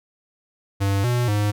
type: tone with pitch steps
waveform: square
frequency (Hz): 98.9 / 122 / 103.9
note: G2 / B2 / G#2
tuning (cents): +16 / -21 / +1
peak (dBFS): -19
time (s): 0.8-1.52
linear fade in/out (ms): 20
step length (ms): 240
effects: none